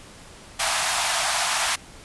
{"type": "high-pass noise", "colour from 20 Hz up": "pink", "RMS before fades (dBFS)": -23, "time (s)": [0.59, 1.76], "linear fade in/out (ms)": 10, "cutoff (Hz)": 640, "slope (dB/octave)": 96, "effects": ["pink hiss -45 dBFS RMS until 2.04 s", "resampled to 24000 Hz"]}